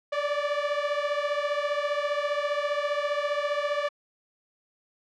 sawtooth beating tone pair, 576 / 591 Hz, D5 / D5, -34 / +11 cents, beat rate 15 Hz, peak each -24 / -25 dBFS, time 0.12-3.89 s, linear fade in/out 10 ms, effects low-pass 3000 Hz 12 dB/octave

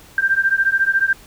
sine beating tone pair, 1573 / 1587 Hz, G6 / G6, +6 / +21 cents, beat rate 14 Hz, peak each -17 / -17 dBFS, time 0.18-1.13 s, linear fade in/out 2 ms, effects pink hiss -45 dBFS RMS until 1.26 s

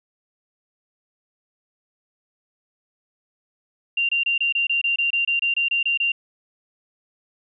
sine tone bursts, 2775 Hz, F7, 12 cents flat, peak -18 dBFS, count 15, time 3.97-6.12 s, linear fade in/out 5 ms, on 120 ms, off 25 ms, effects none

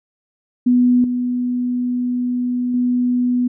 sine tone with level steps, 246.9 Hz, B3, in tune, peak -10 / -17 / -14 dBFS, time 0.66-3.48 s, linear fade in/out 10 ms, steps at 1.04 / 2.74 s, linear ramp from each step 2 ms, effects none

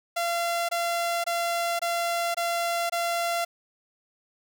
sawtooth tone bursts, 685 Hz, F5, 34 cents flat, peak -21 dBFS, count 6, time 0.16-3.45 s, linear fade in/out 10 ms, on 530 ms, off 22 ms, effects none

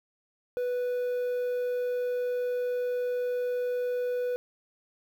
triangle tone with quantisation, 493.9 Hz, B4, in tune, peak -25 dBFS, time 0.57-4.36 s, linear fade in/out 0 ms, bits 9, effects none

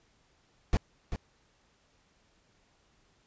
brown noise with echo, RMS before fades -24 dBFS, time 0.73-0.77 s, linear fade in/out 0 ms, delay 390 ms, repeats 1, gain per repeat -9 dB, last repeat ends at 1.16 s, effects pink hiss -68 dBFS RMS until 3.26 s + resampled to 16000 Hz

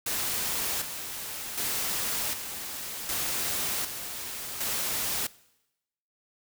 white noise with tremolo, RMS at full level -30 dBFS, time 0.06-5.27 s, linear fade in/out 5 ms, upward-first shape square, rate 0.66 Hz, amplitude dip 55%, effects noise-tail reverb RT60 0.9 s tail -21 dB re dry

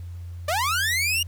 sawtooth linear sweep, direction up, 569 to 2887 Hz, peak -18 dBFS, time 0.48-1.23 s, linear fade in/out 5 ms, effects added 87 Hz sine -33 dBFS peak until 1.27 s + pink hiss -58 dBFS RMS until 1.27 s

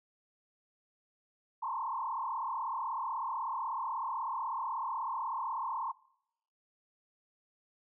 sine tone with frequency modulation, 987.8 Hz, B5, in tune, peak -33 dBFS, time 1.62-5.92 s, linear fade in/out 10 ms, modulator 36.2 Hz, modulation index 3, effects noise-tail reverb RT60 0.8 s tail -23 dB re dry

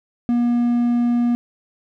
triangle tone, 239.5 Hz, A#3, 47 cents sharp, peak -13 dBFS, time 0.29-1.35 s, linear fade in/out 0 ms, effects none

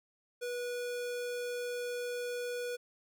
square tone, 487.4 Hz, B4, 23 cents flat, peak -36 dBFS, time 0.41-2.77 s, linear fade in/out 20 ms, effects none

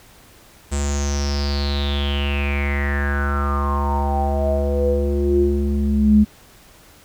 square tone with low-pass filter sweep, 71 Hz, C#2, 42 cents sharp, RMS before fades -19 dBFS, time 0.71-6.25 s, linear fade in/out 20 ms, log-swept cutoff 7900 to 200 Hz, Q 9.9, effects pink hiss -48 dBFS RMS until 7.04 s

